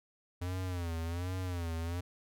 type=tone with vibrato; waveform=square; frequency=87.31 Hz; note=F2; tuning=in tune; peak=-35 dBFS; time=0.41-2.01 s; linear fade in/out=10 ms; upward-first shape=sine; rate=1.3 Hz; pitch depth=110 cents each way; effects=none